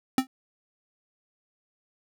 square tone with exponential decay, 261.6 Hz, C4, in tune, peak -16 dBFS, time 0.18-0.27 s, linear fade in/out 2 ms, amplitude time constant 18 ms, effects none

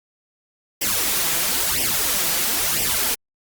white noise with flanger, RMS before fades -21 dBFS, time 0.81-3.15 s, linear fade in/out 10 ms, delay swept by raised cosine 0.36 to 6.16 ms, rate 1 Hz, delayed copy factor +0.75, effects Opus 48 kbps

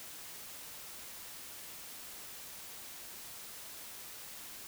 silence, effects white hiss -48 dBFS RMS until 4.67 s

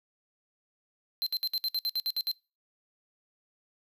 square tone bursts, 4108 Hz, C8, 33 cents flat, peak -28 dBFS, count 11, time 1.22-2.314 s, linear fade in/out 0 ms, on 44 ms, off 61 ms, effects noise-tail reverb RT60 0.3 s tail -25 dB re dry

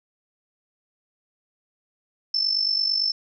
sine tone with amplitude modulation, 5300 Hz, E8, 9 cents sharp, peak -17 dBFS, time 2.34-3.12 s, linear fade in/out 5 ms, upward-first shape sine, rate 48.9 Hz, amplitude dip 70%, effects none

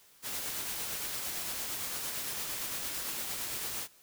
white noise with tremolo, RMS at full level -36 dBFS, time 0.22-3.88 s, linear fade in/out 50 ms, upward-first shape sine, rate 8.8 Hz, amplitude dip 25%, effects white hiss -61 dBFS RMS until 4.02 s

